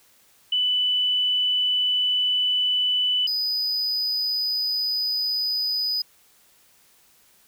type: tone pair in turn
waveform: sine / triangle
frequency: 2987 / 4979 Hz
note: F#7 / D#8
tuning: +16 / 0 cents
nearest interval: major sixth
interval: 884 cents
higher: second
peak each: -19 / -21 dBFS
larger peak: first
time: 0.52-3.27 / 3.27-6.02 s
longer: neither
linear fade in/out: 5 ms
effects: white hiss -58 dBFS RMS until 7.47 s